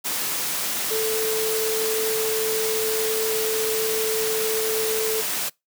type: tone in noise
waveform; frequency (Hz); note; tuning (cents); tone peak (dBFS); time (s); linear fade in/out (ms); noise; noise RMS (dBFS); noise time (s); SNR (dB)
sine; 440; A4; 0; -23; 0.9-5.22; 20; white; -26; 0.04-5.5; 0
effects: noise-tail reverb RT60 0.2 s tail -25 dB re dry + high-pass 150 Hz 12 dB/octave